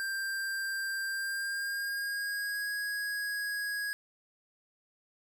square tone with pitch glide, 1582 to 1656.8 Hz, G6 to G#6, +15 to -5 cents, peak -33 dBFS, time 0-3.93 s, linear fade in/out 0 ms, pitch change +80 cents, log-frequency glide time 1.08-2.73 s, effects none

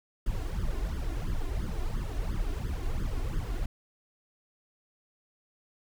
brown noise with flanger, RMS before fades -31 dBFS, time 0.26-3.66 s, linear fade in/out 5 ms, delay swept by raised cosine 0.6 to 2.9 ms, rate 2.9 Hz, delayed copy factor +0.9, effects none

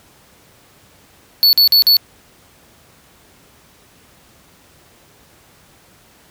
square tone bursts, 4435 Hz, C#8, in tune, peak -8 dBFS, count 4, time 1.43-1.968 s, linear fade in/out 0 ms, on 100 ms, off 46 ms, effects pink hiss -49 dBFS RMS until 6.3 s + high-pass 60 Hz 12 dB/octave

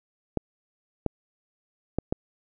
clicks, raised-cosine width 2 ms, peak -11 dBFS, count 4, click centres 0.373 / 1.063 / 1.986 / 2.125 s, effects none

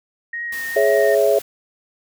sine tone with vibrato, 1864.7 Hz, A#6, in tune, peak -24 dBFS, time 0.33-1.15 s, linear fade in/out 5 ms, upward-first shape triangle, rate 2.2 Hz, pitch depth 24 cents each way
white noise, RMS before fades -35 dBFS, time 0.52-1.42 s, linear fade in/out 5 ms
sine chord, C# minor, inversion second, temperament equal with one note detuned, 418.2 / 554.4 / 659.3 Hz, G#4 / C#5 / E5, +12 / 0 / 0 cents, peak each -17 dBFS, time 0.76-1.39 s, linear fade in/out 5 ms
effects none

